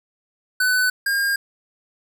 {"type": "tone pair in turn", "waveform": "square", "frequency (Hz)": [1502, 1613.1], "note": ["F#6", "G6"], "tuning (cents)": [26, 49], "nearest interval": "minor second", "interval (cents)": 123, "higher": "second", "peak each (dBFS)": [-17, -19], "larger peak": "first", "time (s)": [[0.6, 0.9], [1.06, 1.36]], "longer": "neither", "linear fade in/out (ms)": 5, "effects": []}